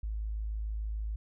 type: tone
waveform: sine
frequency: 53.4 Hz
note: G#1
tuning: 49 cents sharp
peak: -32 dBFS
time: 0.03-1.16 s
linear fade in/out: 5 ms
effects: none